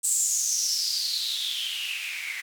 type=noise with band-pass filter sweep; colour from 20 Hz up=blue; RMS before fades=-28 dBFS; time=0.03-2.42 s; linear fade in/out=20 ms; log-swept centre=8100 to 2000 Hz; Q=8; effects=none